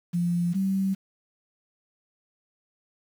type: tone pair in turn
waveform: sine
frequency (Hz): 173.6 / 192.6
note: F3 / G3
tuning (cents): -10 / -30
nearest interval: major second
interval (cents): 180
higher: second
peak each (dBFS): -22 / -22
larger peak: neither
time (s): 0.13-0.54 / 0.54-0.95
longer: neither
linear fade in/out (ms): 20
effects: 8-bit